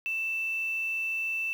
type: tone with quantisation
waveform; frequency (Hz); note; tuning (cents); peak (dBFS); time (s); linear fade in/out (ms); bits
sine; 2657; E7; +13; -28; 0.06-1.53; 0; 8
effects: none